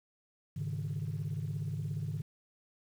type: chord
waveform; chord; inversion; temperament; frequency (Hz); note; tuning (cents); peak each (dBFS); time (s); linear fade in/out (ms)
sine; Ab suspended fourth; none; equal; 103.83 / 138.59 / 155.56; Ab2 / Db3 / Eb3; 0 / 0 / 0; -37 / -37 / -36; 0.56-2.22; 10
effects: tanh soft clip ceiling -29 dBFS + 10-bit